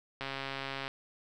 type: click train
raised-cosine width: 0.3 ms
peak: -21 dBFS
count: 92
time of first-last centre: 0.21-0.879 s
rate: 136 Hz
effects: none